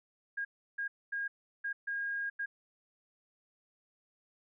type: tone bursts at uneven times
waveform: sine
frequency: 1627 Hz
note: G#6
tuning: 36 cents flat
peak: -33 dBFS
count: 6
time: 0.37-0.45 / 0.78-0.88 / 1.12-1.28 / 1.64-1.73 / 1.87-2.3 / 2.39-2.46 s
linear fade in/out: 10 ms
effects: none